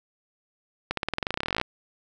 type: accelerating click train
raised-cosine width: 0.3 ms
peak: -10 dBFS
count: 22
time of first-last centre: 0.91-1.614 s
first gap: 63 ms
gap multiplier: 0.93
effects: none